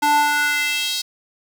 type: tone with high-pass filter sweep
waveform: square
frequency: 293.7 Hz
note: D4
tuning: in tune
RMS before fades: -19 dBFS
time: 0.02-1.02 s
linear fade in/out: 10 ms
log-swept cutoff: 660 to 4400 Hz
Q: 2.8
effects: 8-bit